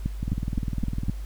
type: two click trains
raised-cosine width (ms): 5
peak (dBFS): -13 / -16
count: 5 / 18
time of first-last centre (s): 0.06-1.096 / 0.23-1.084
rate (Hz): 3.86 / 19.9
effects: added 50 Hz sine -31 dBFS peak until 1.25 s + pink hiss -52 dBFS RMS until 1.25 s